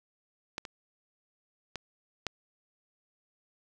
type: clicks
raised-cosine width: 0.2 ms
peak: -17 / -23 / -19 / -14 dBFS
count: 4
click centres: 0.581 / 0.652 / 1.757 / 2.267 s
effects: none